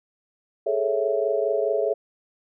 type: chord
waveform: sine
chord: A major seventh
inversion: third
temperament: equal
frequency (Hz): 415.3 / 440 / 554.4 / 659.3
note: G#4 / A4 / C#5 / E5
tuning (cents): 0 / 0 / 0 / 0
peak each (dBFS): -26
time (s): 0.66-1.94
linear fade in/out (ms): 10
effects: none